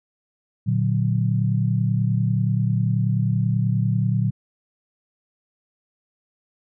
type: chord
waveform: sine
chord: Bb augmented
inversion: none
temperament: equal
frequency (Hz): 116.54 / 146.83 / 185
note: Bb2 / D3 / F#3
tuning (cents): 0 / 0 / 0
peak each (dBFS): -20 / -24 / -24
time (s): 0.66-4.31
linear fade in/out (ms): 20
effects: none